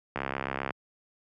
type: click train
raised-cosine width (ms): 0.5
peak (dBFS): -15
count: 38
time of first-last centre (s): 0.16-0.707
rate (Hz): 67.7
effects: high-pass 100 Hz 12 dB/octave